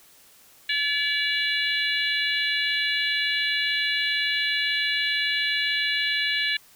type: harmonic tone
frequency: 573 Hz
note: D5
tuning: 43 cents flat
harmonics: 3 / 4 / 5 / 6 / 7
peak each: -27 / -28 / -29 / -30 / -30 dBFS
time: 0.69-6.57 s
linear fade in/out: 5 ms
effects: white hiss -54 dBFS RMS until 6.75 s